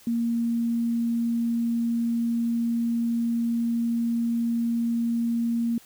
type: tone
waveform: sine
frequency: 233.1 Hz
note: A#3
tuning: in tune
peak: -22 dBFS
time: 0.07-5.78 s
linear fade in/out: 2 ms
effects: white hiss -53 dBFS RMS until 5.85 s